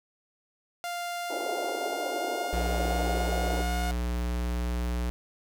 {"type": "tone with pitch glide", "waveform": "sawtooth", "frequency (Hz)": [698.5, 719], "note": ["F5", "F#5"], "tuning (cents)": [0, -50], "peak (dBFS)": -28, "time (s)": [0.84, 3.91], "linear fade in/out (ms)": 0, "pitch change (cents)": 50, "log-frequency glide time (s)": [1.21, 3.75]}
{"type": "band-pass noise", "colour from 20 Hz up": "white", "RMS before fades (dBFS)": -34, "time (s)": [1.3, 3.62], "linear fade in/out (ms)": 2, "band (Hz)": [300, 790], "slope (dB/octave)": 48}
{"type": "tone", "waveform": "square", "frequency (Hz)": 60.1, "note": "B1", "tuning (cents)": -46, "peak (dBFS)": -28, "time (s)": [2.53, 5.1], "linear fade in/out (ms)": 0}
{"effects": []}